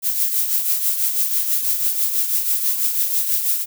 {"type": "noise with tremolo", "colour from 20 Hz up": "violet", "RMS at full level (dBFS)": -17, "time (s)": [0.02, 3.66], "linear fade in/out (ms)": 50, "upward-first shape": "triangle", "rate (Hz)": 6.1, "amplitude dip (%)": 60, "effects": []}